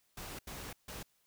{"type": "noise bursts at uneven times", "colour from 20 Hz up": "pink", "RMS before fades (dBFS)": -45, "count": 3, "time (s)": [[0.17, 0.39], [0.47, 0.73], [0.88, 1.03]], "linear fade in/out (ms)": 5, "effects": ["white hiss -74 dBFS RMS until 1.26 s"]}